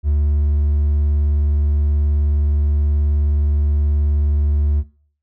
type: tone with hard clipping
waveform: triangle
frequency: 73.42 Hz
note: D2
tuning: in tune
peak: -14 dBFS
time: 0.03-4.84 s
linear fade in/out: 50 ms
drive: 5 dB
effects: noise-tail reverb RT60 0.5 s tail -20 dB re dry